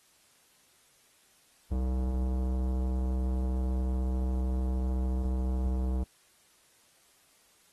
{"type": "tone with tanh clipping", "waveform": "sine", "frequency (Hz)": 63.8, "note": "C2", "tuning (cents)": -43, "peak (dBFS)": -29, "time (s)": [1.71, 6.04], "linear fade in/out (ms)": 10, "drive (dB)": 18, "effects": ["white hiss -64 dBFS RMS until 7.72 s", "AAC 32 kbps"]}